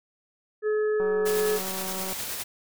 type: harmonic tone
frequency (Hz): 426.7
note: G#4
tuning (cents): +47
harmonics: 1 / 3 / 4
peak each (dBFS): -22 / -40 / -37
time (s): 0.62-1.6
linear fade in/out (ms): 50
type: click train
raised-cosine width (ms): 1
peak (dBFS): -24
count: 214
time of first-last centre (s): 1-2.127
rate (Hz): 189
type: noise with tremolo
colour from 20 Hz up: white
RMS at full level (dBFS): -32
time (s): 1.25-2.44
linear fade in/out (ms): 20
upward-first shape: square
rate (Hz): 9.6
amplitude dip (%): 25
effects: none